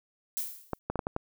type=noise with exponential decay; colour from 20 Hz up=violet; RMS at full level=-30 dBFS; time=0.37-0.79 s; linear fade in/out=0 ms; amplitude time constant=90 ms
type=clicks; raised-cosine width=1 ms; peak=-16 dBFS; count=6; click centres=0.733 / 0.9 / 0.957 / 0.992 / 1.069 / 1.164 s
effects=none